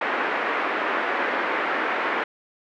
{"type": "band-pass noise", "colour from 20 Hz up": "white", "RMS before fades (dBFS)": -25, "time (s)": [0.01, 2.24], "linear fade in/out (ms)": 5, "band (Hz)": [290, 2000], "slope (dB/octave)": 24, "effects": []}